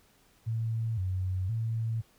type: tone with vibrato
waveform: sine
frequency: 102.5 Hz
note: G#2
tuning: 22 cents flat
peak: -28 dBFS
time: 0.46-2.02 s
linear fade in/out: 20 ms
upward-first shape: square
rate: 0.97 Hz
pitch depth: 170 cents each way
effects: pink hiss -64 dBFS RMS until 2.18 s